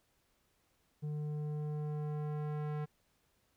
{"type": "tone with low-pass filter sweep", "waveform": "square", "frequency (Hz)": 150, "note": "D3", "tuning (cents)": 37, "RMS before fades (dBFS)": -38, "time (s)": [1.02, 2.86], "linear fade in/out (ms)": 20, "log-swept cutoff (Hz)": [320, 1600], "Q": 0.71, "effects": ["pink hiss -75 dBFS RMS until 3.56 s"]}